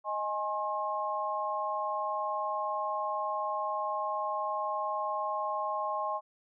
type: chord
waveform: sine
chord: Ab major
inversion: second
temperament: equal with one note detuned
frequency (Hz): 622.3 / 830.6 / 1071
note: Eb5 / Ab5 / C6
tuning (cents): 0 / 0 / +40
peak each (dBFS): -36 / -35 / -33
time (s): 0.04-6.21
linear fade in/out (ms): 50
effects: none